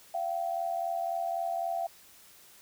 sine tone pair together, 684.2 / 768 Hz, F5 / G5, -36 / -36 cents, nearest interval major second, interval 200 cents, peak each -31 / -34 dBFS, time 0.14-1.87 s, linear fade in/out 5 ms, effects white hiss -56 dBFS RMS until 2.61 s

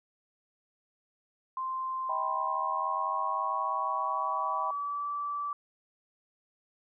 sine tone with pitch glide, 1045 to 1159.5 Hz, C6 to D6, -2 to -22 cents, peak -31 dBFS, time 1.57-5.53 s, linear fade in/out 2 ms, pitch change +180 cents, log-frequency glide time 2.09-5.08 s
sine chord, Eb augmented, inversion none, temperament equal with one note detuned, 638.6 / 784 / 987.8 Hz, Eb5 / G5 / B5, +45 / 0 / 0 cents, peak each -39 / -36 / -33 dBFS, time 2.09-4.71 s, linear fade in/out 2 ms
effects none

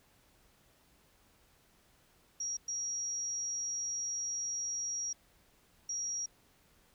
sine tone bursts at uneven times, 5680 Hz, F8, 28 cents sharp, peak -34 dBFS, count 3, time 2.4-2.57 / 2.68-5.13 / 5.89-6.26 s, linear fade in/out 5 ms, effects pink hiss -67 dBFS RMS until 6.94 s

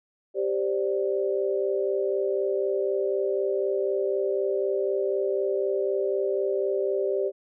sine chord, G suspended fourth, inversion none, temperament equal, 392 / 523.3 / 587.3 Hz, G4 / C5 / D5, 0 / 0 / 0 cents, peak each -25 / -30 / -29 dBFS, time 0.34-7.32 s, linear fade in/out 50 ms, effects none

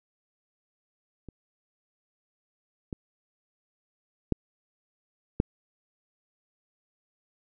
clicks, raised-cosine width 3 ms, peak -29 / -21 / -10 / -8 dBFS, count 4, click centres 1.287 / 2.928 / 4.323 / 5.401 s, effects none

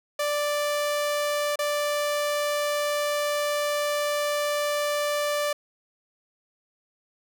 sawtooth tone with dropouts, 587.3 Hz, D5, in tune, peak -20 dBFS, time 0.19-5.53 s, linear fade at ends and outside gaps 5 ms, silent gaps 1.558-1.589 s, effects none

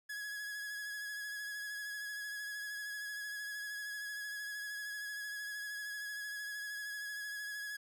45% pulse tone with vibrato, 1677 Hz, G#6, 16 cents sharp, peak -40 dBFS, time 0.09-7.77 s, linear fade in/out 10 ms, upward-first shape sine, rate 13 Hz, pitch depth 25 cents each way, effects 12-bit

